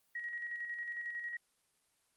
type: tone with tremolo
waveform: sine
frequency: 1900 Hz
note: A#6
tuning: 33 cents sharp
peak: -37 dBFS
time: 0.15-1.37 s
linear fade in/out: 5 ms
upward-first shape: square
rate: 11 Hz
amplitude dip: 40%
effects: white hiss -75 dBFS RMS until 2.16 s + Opus 24 kbps